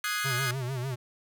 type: chord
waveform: sawtooth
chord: Ab dominant seventh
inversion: second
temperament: equal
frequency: 1244.5 / 1480 / 1661.2 / 2093 Hz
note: Eb6 / Gb6 / Ab6 / C7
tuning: 0 / 0 / 0 / 0 cents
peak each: -30 / -31 / -30 / -32 dBFS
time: 0.04-0.51 s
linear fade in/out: 2 ms
type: tone with vibrato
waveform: square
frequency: 128.8 Hz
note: C3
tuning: 27 cents flat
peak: -31 dBFS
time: 0.24-0.96 s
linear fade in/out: 20 ms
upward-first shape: sine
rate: 6.7 Hz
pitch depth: 110 cents each way
effects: none